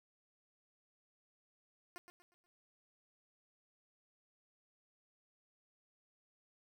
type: tone with echo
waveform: 10% pulse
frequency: 353 Hz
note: F4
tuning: 19 cents sharp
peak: -39 dBFS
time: 1.96-1.98 s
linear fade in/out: 0 ms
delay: 120 ms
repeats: 4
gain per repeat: -9 dB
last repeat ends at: 2.46 s
effects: none